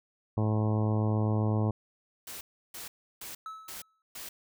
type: harmonic tone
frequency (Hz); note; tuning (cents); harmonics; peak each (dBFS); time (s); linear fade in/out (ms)
107.7; A2; -37; 1 / 2 / 3 / 4 / 5 / 6 / 7 / 8 / 9 / 10; -26 / -32 / -36 / -38 / -40 / -42 / -43 / -44 / -45 / -46; 0.37-1.71; 5
type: noise bursts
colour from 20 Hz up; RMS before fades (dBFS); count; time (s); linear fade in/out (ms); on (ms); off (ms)
white; -42; 5; 2.27-4.29; 5; 140; 330
type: tone with exponential decay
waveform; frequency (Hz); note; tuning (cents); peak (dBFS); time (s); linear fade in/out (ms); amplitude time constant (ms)
triangle; 1300; E6; -24; -34; 3.46-4.02; 1; 120
effects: none